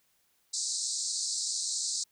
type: band-pass noise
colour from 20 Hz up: white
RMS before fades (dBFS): -33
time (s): 0.53-2.04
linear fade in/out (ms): 10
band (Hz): 4000 to 8600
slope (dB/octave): 96
effects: white hiss -71 dBFS RMS until 2.11 s